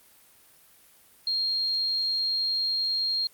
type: tone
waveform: sine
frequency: 4230 Hz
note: C8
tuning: 18 cents sharp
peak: -24 dBFS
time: 1.27-3.27 s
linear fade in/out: 2 ms
effects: white hiss -57 dBFS RMS until 3.33 s + Opus 32 kbps